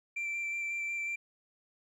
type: tone with vibrato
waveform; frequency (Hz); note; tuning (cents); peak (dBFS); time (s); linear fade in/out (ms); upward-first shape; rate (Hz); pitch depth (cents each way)
sine; 2349; D7; 0; -30; 0.16-1.16; 10; square; 5.5; 9
effects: tanh soft clip ceiling -32 dBFS + 12-bit